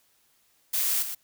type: noise with echo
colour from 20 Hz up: blue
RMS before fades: -26 dBFS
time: 0.73-1.03 s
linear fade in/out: 10 ms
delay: 120 ms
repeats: 1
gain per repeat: -8 dB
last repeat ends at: 1.15 s
effects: white hiss -66 dBFS RMS until 1.23 s